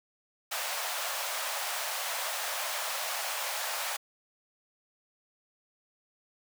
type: high-pass noise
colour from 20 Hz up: pink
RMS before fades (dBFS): -34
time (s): 0.51-3.97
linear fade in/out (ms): 10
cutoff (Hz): 580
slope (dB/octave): 48
effects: none